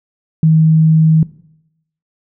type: tone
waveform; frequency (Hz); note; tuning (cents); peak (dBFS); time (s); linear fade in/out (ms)
sine; 158.8; D#3; +36; -6; 0.43-1.23; 2
effects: noise-tail reverb RT60 0.8 s tail -19 dB re dry